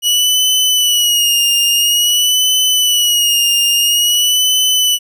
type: tone with vibrato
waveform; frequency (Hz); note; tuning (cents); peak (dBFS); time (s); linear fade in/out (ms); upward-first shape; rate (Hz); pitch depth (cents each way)
sawtooth; 2916; F#7; -26; -7; 0.02-4.99; 50; sine; 0.49; 61
effects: none